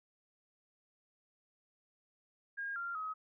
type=tone with pitch steps; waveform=sine; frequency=1622 / 1387 / 1270 Hz; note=G#6 / F6 / D#6; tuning=-41 / -12 / +35 cents; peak=-37 dBFS; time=2.57-3.14 s; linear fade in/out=20 ms; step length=190 ms; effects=none